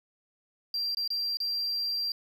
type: tone with dropouts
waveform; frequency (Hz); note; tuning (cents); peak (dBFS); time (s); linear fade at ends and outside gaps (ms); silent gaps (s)
triangle; 4729; D8; +11; -26; 0.74-2.12; 2; 0.948-0.97 / 1.077-1.103 / 1.371-1.402
effects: tanh soft clip ceiling -23 dBFS + 10-bit